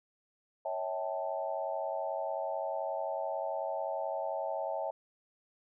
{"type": "chord", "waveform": "sine", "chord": "A dominant seventh", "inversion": "first", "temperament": "equal with one note detuned", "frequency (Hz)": [554.4, 645.7, 784, 880], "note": ["C#5", "E5", "G5", "A5"], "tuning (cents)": [0, -36, 0, 0], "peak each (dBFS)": [-38, -36, -40, -40], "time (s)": [0.65, 4.91], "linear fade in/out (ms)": 5, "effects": []}